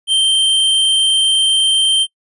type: tone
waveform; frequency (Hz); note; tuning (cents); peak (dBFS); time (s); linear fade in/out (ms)
square; 3136; G7; 0; -11; 0.07-2.07; 50
effects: noise-tail reverb RT60 0.1 s tail -24 dB re dry + resampled to 24000 Hz